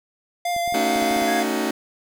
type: tone with vibrato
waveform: square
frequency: 696 Hz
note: F5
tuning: 6 cents flat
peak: -22 dBFS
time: 0.45-1.43 s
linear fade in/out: 5 ms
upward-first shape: triangle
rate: 4.7 Hz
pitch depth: 21 cents each way
type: clicks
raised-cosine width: 3 ms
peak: -27 dBFS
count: 8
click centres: 0.564 / 0.677 / 0.725 / 0.961 / 1.023 / 1.111 / 1.165 / 1.221 s
type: chord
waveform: sawtooth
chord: D# half-diminished seventh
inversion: second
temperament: just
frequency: 224 / 280 / 311.1 / 373.4 Hz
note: A3 / C#4 / D#4 / F#4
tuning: +31 / +18 / 0 / +16 cents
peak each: -23 dBFS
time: 0.74-1.71 s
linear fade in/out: 5 ms
type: tone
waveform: sine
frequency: 1661.2 Hz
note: G#6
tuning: in tune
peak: -28 dBFS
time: 1.27-1.41 s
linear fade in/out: 20 ms
effects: none